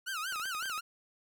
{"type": "tone with vibrato", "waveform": "sawtooth", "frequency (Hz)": 1396.9, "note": "F6", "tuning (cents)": 0, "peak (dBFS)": -31, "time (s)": [0.06, 0.81], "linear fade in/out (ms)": 20, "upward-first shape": "sine", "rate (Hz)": 5.4, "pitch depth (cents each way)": 220}
{"type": "clicks", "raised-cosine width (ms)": 0.3, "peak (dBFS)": -32, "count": 9, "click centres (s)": [0.324, 0.359, 0.398, 0.456, 0.549, 0.626, 0.657, 0.698, 0.778]}
{"effects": []}